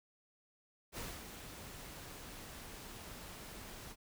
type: noise with ADSR envelope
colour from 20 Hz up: pink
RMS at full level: -43 dBFS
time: 0.92-3.96 s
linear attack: 59 ms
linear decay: 240 ms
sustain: -7 dB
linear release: 52 ms
effects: none